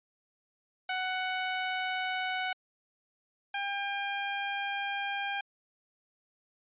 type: tone pair in turn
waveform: 15% pulse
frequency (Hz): 744 / 800.7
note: F#5 / G5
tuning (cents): +9 / +37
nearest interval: minor second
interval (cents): 128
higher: second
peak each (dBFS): -24 / -25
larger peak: first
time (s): 0.89-2.53 / 3.54-5.41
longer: second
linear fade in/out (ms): 5
effects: resampled to 8000 Hz